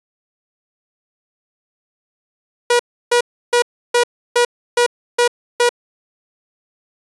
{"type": "tone bursts", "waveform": "sawtooth", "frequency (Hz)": 482.3, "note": "B4", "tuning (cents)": -41, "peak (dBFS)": -7, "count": 8, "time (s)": [2.7, 5.692], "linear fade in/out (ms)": 5, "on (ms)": 94, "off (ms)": 320, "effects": ["resampled to 24000 Hz"]}